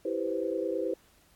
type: chord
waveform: sine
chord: C major seventh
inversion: first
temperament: equal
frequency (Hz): 329.6 / 392 / 493.9 / 523.3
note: E4 / G4 / B4 / C5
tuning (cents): 0 / 0 / 0 / 0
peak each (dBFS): -34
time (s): 0.05-0.94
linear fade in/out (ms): 5
effects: pink hiss -63 dBFS RMS until 1.35 s + AAC 64 kbps